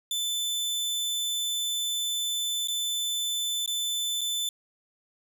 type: tone with dropouts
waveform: sawtooth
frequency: 3520 Hz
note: A7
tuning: in tune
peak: -24 dBFS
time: 0.11-4.49 s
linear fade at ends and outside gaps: 2 ms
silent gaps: 2.674-2.683 / 3.661-3.676 / 4.21-4.214 s
effects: none